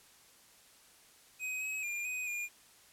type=tone with pitch steps; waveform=square; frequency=2520 / 2552 / 2404 / 2502 / 2420 Hz; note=D#7 / D#7 / D7 / D#7 / D#7; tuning=+21 / +43 / +40 / +9 / -49 cents; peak=-36 dBFS; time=1.39-2.49 s; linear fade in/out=50 ms; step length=220 ms; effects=white hiss -61 dBFS RMS until 2.92 s + low-pass 12000 Hz 12 dB/octave